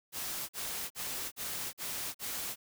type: noise bursts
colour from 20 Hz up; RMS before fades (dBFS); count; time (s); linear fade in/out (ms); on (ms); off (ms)
white; -38; 6; 0.12-2.56; 50; 370; 44
effects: none